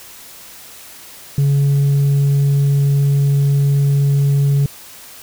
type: tone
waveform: sine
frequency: 140.6 Hz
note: C#3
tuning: 25 cents sharp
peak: -8 dBFS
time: 1.38-4.66 s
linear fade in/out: 2 ms
effects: tanh soft clip ceiling -10 dBFS + white hiss -38 dBFS RMS until 5.22 s